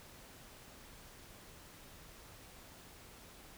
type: silence
effects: pink hiss -56 dBFS RMS until 3.57 s